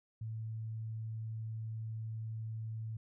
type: tone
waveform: sine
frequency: 111 Hz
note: A2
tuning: 16 cents sharp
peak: -38 dBFS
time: 0.21-2.97 s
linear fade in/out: 5 ms
effects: none